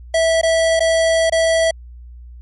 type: tone with dropouts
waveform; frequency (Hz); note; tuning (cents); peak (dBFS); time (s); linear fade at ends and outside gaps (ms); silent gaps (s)
square; 654; E5; -14; -13; 0.14-1.71; 5; 0.414-0.431 / 0.795-0.804 / 1.298-1.322
effects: added 60 Hz sine -34 dBFS peak until 2.41 s + MP3 48 kbps